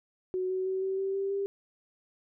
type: tone with pitch steps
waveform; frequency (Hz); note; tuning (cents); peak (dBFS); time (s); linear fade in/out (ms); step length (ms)
sine; 370 / 374.3 / 378.6 / 383 / 387.5 / 392 / 396.6; F#4 / F#4 / F#4 / G4 / G4 / G4 / G4; 0 / +20 / +40 / -40 / -20 / 0 / +20; -28; 0.34-1.46; 0; 160
effects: none